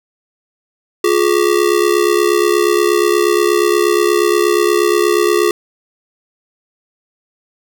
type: ring-modulated tone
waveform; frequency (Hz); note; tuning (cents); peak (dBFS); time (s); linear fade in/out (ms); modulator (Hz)
square; 386.2; G4; -26; -8; 1.04-5.51; 2; 34.2
effects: 8-bit